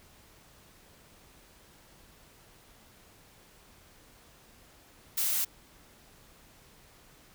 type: noise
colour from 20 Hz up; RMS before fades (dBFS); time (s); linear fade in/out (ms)
blue; -29; 5.17-5.45; 10
effects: pink hiss -58 dBFS RMS until 7.34 s